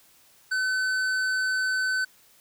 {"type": "tone with hard clipping", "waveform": "sine", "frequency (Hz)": 1518, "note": "F#6", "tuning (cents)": 44, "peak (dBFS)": -25, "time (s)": [0.51, 2.05], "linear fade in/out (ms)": 10, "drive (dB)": 10, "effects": ["white hiss -58 dBFS RMS until 2.4 s"]}